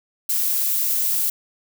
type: noise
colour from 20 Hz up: violet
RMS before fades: -21 dBFS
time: 0.29-1.3 s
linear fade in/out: 5 ms
effects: none